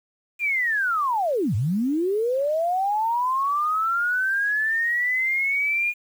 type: linear two-way sweep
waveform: sine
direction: down then up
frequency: 2444 to 92.5 to 2444 Hz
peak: -20 dBFS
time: 0.39-5.94 s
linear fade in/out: 50 ms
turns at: 1.55 s
effects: 8-bit